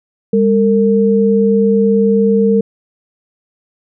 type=tone pair together; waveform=sine; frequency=201.6 / 454.6 Hz; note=G3 / A#4; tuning=+49 / -43 cents; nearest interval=octave + major second; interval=1408 cents; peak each=-11 dBFS; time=0.33-2.61 s; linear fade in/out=5 ms; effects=none